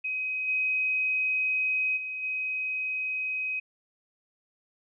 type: tone with level steps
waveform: sine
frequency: 2525 Hz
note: D#7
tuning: 25 cents sharp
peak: -28 / -24 / -32 / -28 dBFS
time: 0.04-3.6 s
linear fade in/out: 10 ms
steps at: 0.47 / 1.96 / 2.22 s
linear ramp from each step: 20 ms
effects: none